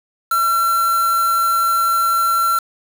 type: tone with quantisation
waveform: triangle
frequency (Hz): 1356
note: E6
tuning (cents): +49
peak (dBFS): -12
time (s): 0.31-2.59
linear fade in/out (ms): 5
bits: 4
effects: none